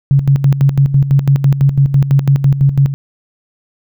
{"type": "tone with tremolo", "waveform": "sine", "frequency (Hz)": 138.59, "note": "C#3", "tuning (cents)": 0, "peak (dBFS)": -5, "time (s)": [0.11, 2.94], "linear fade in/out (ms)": 0, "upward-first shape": "square", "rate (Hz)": 6, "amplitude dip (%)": 70, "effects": []}